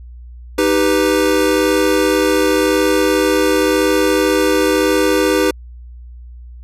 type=chord; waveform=square; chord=Eb augmented; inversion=none; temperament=equal; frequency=311.1 / 392 / 493.9 Hz; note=Eb4 / G4 / B4; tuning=0 / 0 / 0 cents; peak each=-17 dBFS; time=0.58-5.51 s; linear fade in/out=5 ms; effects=added 60 Hz sine -32 dBFS peak until 6.63 s + resampled to 32000 Hz